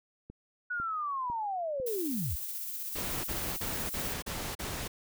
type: click train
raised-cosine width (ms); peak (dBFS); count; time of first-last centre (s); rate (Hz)
3; -32; 4; 0.3-1.8; 2
type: linear sweep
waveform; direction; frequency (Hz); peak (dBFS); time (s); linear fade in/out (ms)
sine; down; 1480 to 51.91; -31; 0.7-2.36; 10
type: noise with tremolo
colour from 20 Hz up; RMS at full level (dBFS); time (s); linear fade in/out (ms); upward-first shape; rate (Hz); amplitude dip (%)
violet; -37; 1.86-4.14; 10; square; 16; 25
type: noise bursts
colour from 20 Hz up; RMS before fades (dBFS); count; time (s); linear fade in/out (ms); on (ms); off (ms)
pink; -37; 6; 2.95-4.88; 10; 290; 38
effects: none